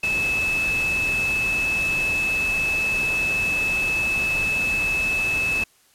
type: tone in noise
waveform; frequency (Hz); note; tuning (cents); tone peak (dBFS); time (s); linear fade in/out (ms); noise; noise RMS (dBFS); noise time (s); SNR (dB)
sine; 2605; E7; -21; -20; 0.03-5.64; 5; pink; -32; 0.03-5.64; +9
effects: white hiss -58 dBFS RMS until 5.94 s + low-pass 12000 Hz 12 dB/octave